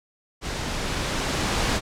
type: noise with level ramp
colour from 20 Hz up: pink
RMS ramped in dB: -30 to -22 dBFS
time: 0.41-1.81 s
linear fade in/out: 50 ms
effects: low-pass 7000 Hz 12 dB/octave